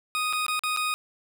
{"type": "tone with dropouts", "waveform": "20% pulse", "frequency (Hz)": 1244.5, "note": "D#6", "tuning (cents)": 0, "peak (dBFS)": -20, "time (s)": [0.15, 0.94], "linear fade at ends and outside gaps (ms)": 0, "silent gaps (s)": [[0.327, 0.333], [0.465, 0.482], [0.593, 0.636], [0.764, 0.772]], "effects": []}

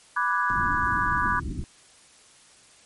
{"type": "chord", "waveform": "sine", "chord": "G# half-diminished seventh", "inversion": "first", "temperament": "equal", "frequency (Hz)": [987.8, 1174.7, 1480, 1661.2], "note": ["B5", "D6", "F#6", "G#6"], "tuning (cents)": [0, 0, 0, 0], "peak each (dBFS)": [-27, -26, -28, -28], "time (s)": [0.16, 1.4], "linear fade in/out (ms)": 10}
{"type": "low-pass noise", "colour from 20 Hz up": "pink", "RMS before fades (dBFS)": -32, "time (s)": [0.5, 1.64], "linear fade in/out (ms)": 0, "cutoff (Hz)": 360, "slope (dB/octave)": 96}
{"effects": ["white hiss -54 dBFS RMS until 2.85 s", "MP3 48 kbps"]}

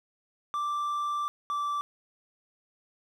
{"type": "tone pair in turn", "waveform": "triangle", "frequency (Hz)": [1174.7, 1165.9], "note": ["D6", "D6"], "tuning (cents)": [0, -13], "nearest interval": "unison", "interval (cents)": 13, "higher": "first", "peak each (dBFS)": -26, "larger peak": "neither", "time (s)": [[0.54, 1.28], [1.5, 1.81]], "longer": "first", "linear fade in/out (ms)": 0, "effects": []}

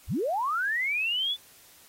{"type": "linear sweep", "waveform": "sine", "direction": "up", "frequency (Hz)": [30.87, 3520], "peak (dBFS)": -25, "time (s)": [0.07, 1.37], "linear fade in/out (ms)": 50, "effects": ["white hiss -55 dBFS RMS until 1.88 s", "AAC 48 kbps"]}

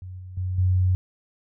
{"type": "tone with level steps", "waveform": "sine", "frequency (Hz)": 92, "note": "F#2", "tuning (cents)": -9, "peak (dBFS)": [-34, -36, -24, -17], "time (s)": [0.02, 0.95], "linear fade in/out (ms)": 0, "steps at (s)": [0.19, 0.37, 0.58], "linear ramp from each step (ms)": 5, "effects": []}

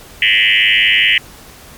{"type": "tone with frequency modulation", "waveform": "sine", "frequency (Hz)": 2477, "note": "D#7", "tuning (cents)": -8, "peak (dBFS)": -8, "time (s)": [0.22, 1.18], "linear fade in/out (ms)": 2, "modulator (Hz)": 105, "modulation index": 5.9, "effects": ["pink hiss -38 dBFS RMS until 1.77 s", "MP3 96 kbps"]}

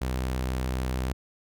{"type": "tone", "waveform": "sawtooth", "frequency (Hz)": 63.8, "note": "C2", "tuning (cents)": -43, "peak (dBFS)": -23, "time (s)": [0.01, 1.13], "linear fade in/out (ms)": 10, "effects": []}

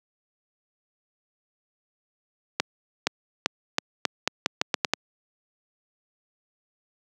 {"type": "accelerating click train", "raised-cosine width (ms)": 0.2, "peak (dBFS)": -3, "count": 11, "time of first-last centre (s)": [2.6, 4.936], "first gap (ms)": 470, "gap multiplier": 0.83, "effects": ["high-pass 200 Hz 12 dB/octave"]}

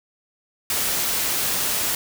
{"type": "noise", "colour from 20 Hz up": "white", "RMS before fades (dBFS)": -23, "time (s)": [0.7, 1.95], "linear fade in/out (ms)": 2, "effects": []}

